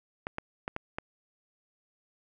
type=clicks; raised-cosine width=0.5 ms; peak=-18 dBFS; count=5; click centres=0.269 / 0.384 / 0.679 / 0.764 / 0.985 s; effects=none